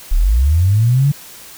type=linear sweep; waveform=sine; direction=up; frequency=30 to 146.83 Hz; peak=-9 dBFS; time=0.11-1.12 s; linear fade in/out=10 ms; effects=white hiss -37 dBFS RMS until 1.57 s